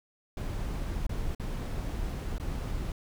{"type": "noise with dropouts", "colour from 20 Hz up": "brown", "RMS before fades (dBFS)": -33, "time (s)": [0.37, 2.92], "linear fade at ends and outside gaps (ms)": 2, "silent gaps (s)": [[1.067, 1.093], [1.349, 1.397], [2.382, 2.398]], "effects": []}